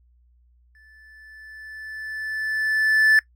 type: tone with exponential growth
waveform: triangle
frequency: 1749 Hz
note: A6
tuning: 11 cents flat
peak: -10 dBFS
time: 0.75-3.19 s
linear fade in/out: 1 ms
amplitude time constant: 530 ms
effects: noise-tail reverb RT60 0.1 s tail -20 dB re dry + added 60 Hz sine -55 dBFS peak until 3.35 s